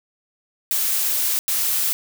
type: noise bursts at uneven times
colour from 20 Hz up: blue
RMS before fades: -21 dBFS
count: 2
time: 0.71-1.39 / 1.48-1.93 s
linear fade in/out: 0 ms
effects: none